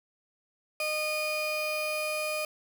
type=tone pair together; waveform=35% pulse; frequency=613.8 / 2455 Hz; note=D#5 / D#7; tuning=-24 / -24 cents; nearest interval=2 octaves; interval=2400 cents; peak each=-30 / -31 dBFS; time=0.8-2.45 s; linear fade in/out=2 ms; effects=none